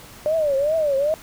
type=tone with vibrato; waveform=sine; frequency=592 Hz; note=D5; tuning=14 cents sharp; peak=-17 dBFS; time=0.26-1.14 s; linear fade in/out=0 ms; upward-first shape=triangle; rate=2.5 Hz; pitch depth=190 cents each way; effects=pink hiss -43 dBFS RMS until 1.22 s